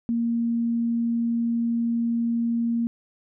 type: tone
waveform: sine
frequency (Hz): 233.1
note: A#3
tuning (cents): 0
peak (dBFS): -21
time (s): 0.09-2.87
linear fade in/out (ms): 0
effects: none